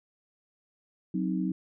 sine chord, C diminished, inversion second, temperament equal with one note detuned, 185 / 261.6 / 312.4 Hz, Gb3 / C4 / Eb4, 0 / 0 / +7 cents, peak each -29 / -33 / -32 dBFS, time 1.14-1.52 s, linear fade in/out 5 ms, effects none

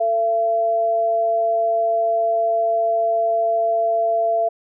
sine tone pair together, 446.3 / 676.6 Hz, A4 / E5, +25 / +45 cents, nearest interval perfect fifth, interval 720 cents, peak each -27 / -16 dBFS, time 0-4.49 s, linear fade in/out 10 ms, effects none

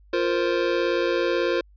square chord, F suspended fourth, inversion none, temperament just, 349.2 / 465.6 / 523.8 Hz, F4 / Bb4 / C5, 0 / -2 / +2 cents, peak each -25 / -27 / -26 dBFS, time 0.13-1.61 s, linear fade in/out 5 ms, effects added 50 Hz sine -50 dBFS peak until 1.76 s + resampled to 11025 Hz

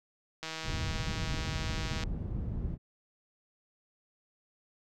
click train, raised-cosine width 0.2 ms, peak -21 dBFS, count 258, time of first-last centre 0.43-2.036 s, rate 160 Hz
white low-pass noise, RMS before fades -35 dBFS, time 0.63-2.78 s, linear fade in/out 50 ms, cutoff 120 Hz, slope 12 dB/octave
effects none

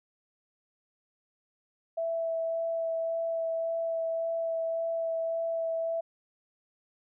sine tone with vibrato, 659.3 Hz, E5, in tune, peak -28 dBFS, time 1.97-6.01 s, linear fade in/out 10 ms, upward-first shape sine, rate 1.8 Hz, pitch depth 9 cents each way, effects none

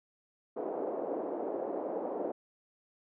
white band-pass noise, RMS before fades -36 dBFS, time 0.56-2.32 s, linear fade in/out 10 ms, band 310 to 620 Hz, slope 24 dB/octave, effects none

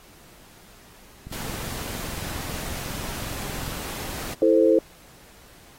click train, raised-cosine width 5 ms, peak -25 dBFS, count 56, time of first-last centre 1.27-3.77 s, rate 22 Hz
pink noise, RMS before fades -34 dBFS, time 1.32-4.34 s, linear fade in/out 5 ms
sine chord, A minor, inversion second, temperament equal, 329.6 / 440 / 523.3 Hz, E4 / A4 / C5, 0 / 0 / 0 cents, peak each -19 dBFS, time 4.42-4.79 s, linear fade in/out 2 ms
effects pink hiss -51 dBFS RMS until 5.78 s + AAC 48 kbps

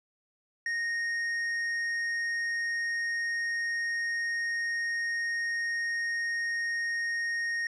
sine tone with tanh clipping, 1859 Hz, A#6, 5 cents flat, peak -30 dBFS, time 0.66-7.67 s, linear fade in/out 2 ms, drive 8 dB, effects low-pass 9000 Hz 12 dB/octave

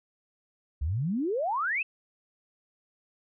sine exponential sweep, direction up, 65.1 to 2725 Hz, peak -26 dBFS, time 0.81-1.83 s, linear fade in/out 10 ms, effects none

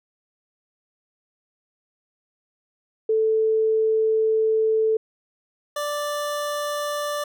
sine / 25% pulse tone pair in turn, 440 / 587.3 Hz, A4 / D5, 0 / 0 cents, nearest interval perfect fourth, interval 500 cents, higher second, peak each -17 / -21 dBFS, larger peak first, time 3.09-4.97 / 5.76-7.24 s, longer first, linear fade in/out 5 ms, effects none

